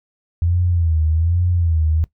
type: tone with vibrato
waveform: sine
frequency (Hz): 83.5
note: E2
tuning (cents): +23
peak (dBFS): -14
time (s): 0.42-2.04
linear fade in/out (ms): 0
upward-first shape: sine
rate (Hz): 1.2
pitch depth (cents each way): 110
effects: noise-tail reverb RT60 0.1 s tail -18 dB re dry